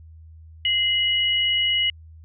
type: tone pair together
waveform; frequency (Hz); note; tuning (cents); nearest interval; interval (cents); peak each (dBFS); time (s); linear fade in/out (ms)
sine; 2075 / 2919; C7 / F#7; -15 / -24; tritone; 591; -25 / -19; 0.65-1.9; 2
effects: added 80 Hz sine -42 dBFS peak until 2.24 s